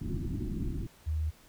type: low-pass noise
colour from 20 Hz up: pink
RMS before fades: -34 dBFS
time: 0.01-0.87 s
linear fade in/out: 5 ms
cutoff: 360 Hz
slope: 96 dB/octave
type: tone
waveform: sine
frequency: 77.78 Hz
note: D#2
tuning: in tune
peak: -28 dBFS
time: 1.06-1.31 s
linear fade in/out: 20 ms
effects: pink hiss -59 dBFS RMS until 1.48 s